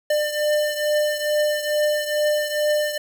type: beating tone pair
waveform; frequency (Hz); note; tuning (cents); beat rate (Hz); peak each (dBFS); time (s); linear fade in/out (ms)
square; 598 / 600.3; D5 / D5; +31 / +38; 2.3; -21 / -26; 0.1-2.98; 5
effects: 8-bit